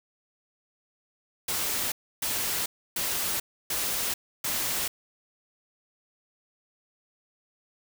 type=noise bursts; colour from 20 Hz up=white; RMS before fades=-29 dBFS; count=5; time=1.48-4.88 s; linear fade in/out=5 ms; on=440 ms; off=300 ms; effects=none